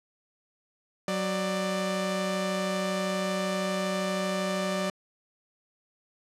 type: tone pair together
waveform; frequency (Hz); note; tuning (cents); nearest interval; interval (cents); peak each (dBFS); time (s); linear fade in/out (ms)
sawtooth; 186.78 / 593; F#3 / D5; +17 / +17; octave + minor sixth; 2000; -26; 1.08-4.9; 2
effects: low-pass 9000 Hz 12 dB/octave